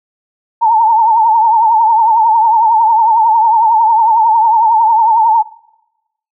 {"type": "tone with vibrato", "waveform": "sine", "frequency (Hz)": 897, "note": "A5", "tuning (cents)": 33, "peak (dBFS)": -6, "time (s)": [0.61, 5.43], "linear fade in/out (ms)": 20, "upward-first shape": "triangle", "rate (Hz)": 11, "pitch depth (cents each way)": 100, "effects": ["noise-tail reverb RT60 0.9 s tail -21 dB re dry"]}